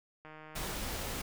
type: click train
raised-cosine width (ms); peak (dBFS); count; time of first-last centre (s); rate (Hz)
0.5; -35; 73; 0.25-0.715; 155
type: noise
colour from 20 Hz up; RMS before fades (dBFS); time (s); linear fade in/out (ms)
pink; -38; 0.55-1.22; 10
effects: none

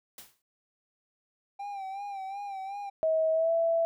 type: noise with exponential decay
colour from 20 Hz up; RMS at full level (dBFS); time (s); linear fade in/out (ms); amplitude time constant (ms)
white; -43; 0.18-0.42; 2; 51
type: tone with vibrato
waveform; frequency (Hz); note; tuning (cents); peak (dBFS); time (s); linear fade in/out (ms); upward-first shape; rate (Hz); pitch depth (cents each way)
triangle; 789; G5; +11; -33; 1.59-2.9; 10; sine; 2.7; 59
type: tone with pitch glide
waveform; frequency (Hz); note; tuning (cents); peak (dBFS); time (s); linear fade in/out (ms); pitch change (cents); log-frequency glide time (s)
sine; 639 to 664.2; D#5 to E5; +46 to +13; -23; 3.03-3.85; 0; +67; 3.32-3.52
effects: none

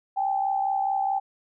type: tone pair together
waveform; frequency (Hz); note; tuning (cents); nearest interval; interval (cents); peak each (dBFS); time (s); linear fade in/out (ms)
sine; 784 / 848.7; G5 / G#5; 0 / +37; minor second; 137; -23 / -30; 0.16-1.2; 20
effects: none

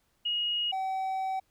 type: tone pair in turn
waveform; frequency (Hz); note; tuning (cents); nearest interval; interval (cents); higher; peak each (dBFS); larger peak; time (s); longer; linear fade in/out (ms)
sine / triangle; 2881 / 763.1; F#7 / G5; -47 / -47; octave + major seventh; 2300; first; -27; neither; 0.25-0.72 / 0.72-1.4; second; 10
effects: pink hiss -72 dBFS RMS until 1.5 s

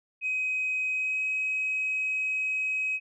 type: tone with pitch glide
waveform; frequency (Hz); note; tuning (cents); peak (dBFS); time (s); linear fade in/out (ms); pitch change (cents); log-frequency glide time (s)
sine; 2524 to 2540; D#7 to D#7; +24 to +35; -25; 0.21-3; 50; +11; 0.92-1.21
effects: tanh soft clip ceiling -22 dBFS

